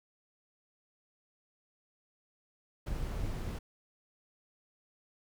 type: noise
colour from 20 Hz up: brown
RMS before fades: -36 dBFS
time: 2.86-3.59 s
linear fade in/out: 10 ms
effects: none